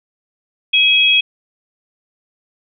sine tone pair together, 2538 / 3305 Hz, D#7 / G#7, +34 / -9 cents, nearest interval perfect fourth, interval 457 cents, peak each -12 dBFS, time 0.73-1.21 s, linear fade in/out 10 ms, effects none

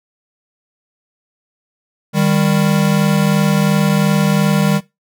square tone pair together, 155.4 / 198.22 Hz, D#3 / G3, -2 / +20 cents, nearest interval major third, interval 422 cents, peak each -15 dBFS, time 2.13-4.81 s, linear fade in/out 50 ms, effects noise-tail reverb RT60 0.2 s tail -18 dB re dry

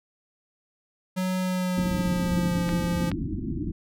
square tone with pitch glide, 185 to 173.61 Hz, F#3 to F3, 0 to -10 cents, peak -25 dBFS, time 1.16-3.11 s, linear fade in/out 20 ms, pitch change -110 cents, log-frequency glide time 1.39-2.66 s
white low-pass noise, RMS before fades -30 dBFS, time 1.77-3.72 s, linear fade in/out 10 ms, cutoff 340 Hz, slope 96 dB/octave
clicks, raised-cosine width 0.3 ms, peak -16 dBFS, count 2, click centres 2.691 / 3.116 s
effects none

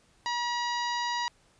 harmonic tone, 960 Hz, B5, 49 cents flat, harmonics 1 / 2 / 3 / 4 / 5 / 6 / 7, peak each -30 / -35 / -41 / -39 / -39 / -46 / -48 dBFS, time 0.26-1.28 s, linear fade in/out 0 ms, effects pink hiss -64 dBFS RMS until 1.59 s + resampled to 22050 Hz

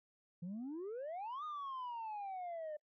sine exponential two-way sweep, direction up then down, 165.9 to 1244.5 to 595 Hz, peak -39 dBFS, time 0.42-2.77 s, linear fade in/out 10 ms, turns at 1.44 s, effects noise-tail reverb RT60 0.1 s tail -26 dB re dry + tanh soft clip ceiling -40 dBFS

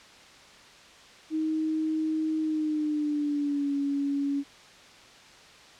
sine tone with pitch glide, 314.3 to 281.6 Hz, D#4 to C#4, +18 to +27 cents, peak -25 dBFS, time 1.3-4.44 s, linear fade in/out 50 ms, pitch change -191 cents, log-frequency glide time 2.39-3.74 s, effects white hiss -51 dBFS RMS until 5.79 s + low-pass 5000 Hz 12 dB/octave

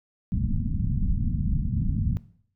pink low-pass noise, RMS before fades -25 dBFS, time 0.32-2.17 s, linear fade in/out 0 ms, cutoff 230 Hz, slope 48 dB/octave, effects noise-tail reverb RT60 0.6 s tail -18 dB re dry

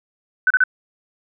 sine tone bursts, 1510 Hz, F#6, 35 cents sharp, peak -11 dBFS, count 3, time 0.47-0.638 s, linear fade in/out 2 ms, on 34 ms, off 33 ms, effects none

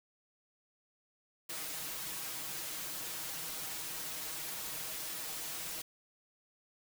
white noise with comb filter, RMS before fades -41 dBFS, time 1.49-5.82 s, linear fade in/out 5 ms, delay 6.3 ms, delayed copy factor +1, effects none

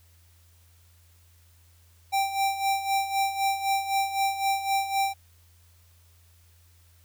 square tone with tremolo, 784 Hz, G5, in tune, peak -22 dBFS, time 2.12-5.14 s, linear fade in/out 20 ms, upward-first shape sine, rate 3.9 Hz, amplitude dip 70%, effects added 85 Hz sine -56 dBFS peak until 7.04 s + white hiss -63 dBFS RMS until 7.04 s

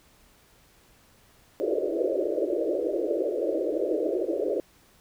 pink band-pass noise, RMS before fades -27 dBFS, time 1.6-4.6 s, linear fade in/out 0 ms, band 310 to 620 Hz, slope 96 dB/octave, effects pink hiss -59 dBFS RMS until 5 s

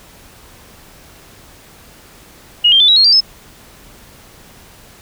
sine tone with pitch steps, 2881 / 3178 / 3506 / 3868 / 4267 / 4707 / 5193 Hz, F#7 / G7 / A7 / B7 / C8 / D8 / E8, -47 / +23 / -7 / -37 / +33 / +3 / -27 cents, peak -6 dBFS, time 2.64-3.207 s, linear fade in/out 10 ms, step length 81 ms, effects pink hiss -42 dBFS RMS until 5.01 s

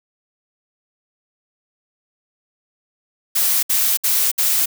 blue noise bursts, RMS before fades -17 dBFS, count 4, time 3.35-4.659 s, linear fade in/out 10 ms, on 280 ms, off 63 ms, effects none

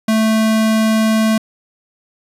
square tone, 220 Hz, A3, in tune, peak -12 dBFS, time 0.08-1.38 s, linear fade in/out 5 ms, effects resampled to 32000 Hz

